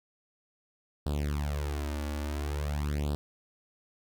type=tone with flanger; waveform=sawtooth; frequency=73.1 Hz; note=D2; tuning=7 cents flat; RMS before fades=-32 dBFS; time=1.06-3.15 s; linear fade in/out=0 ms; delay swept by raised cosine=0.23 to 3.53 ms; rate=0.48 Hz; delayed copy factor=+0.95; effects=none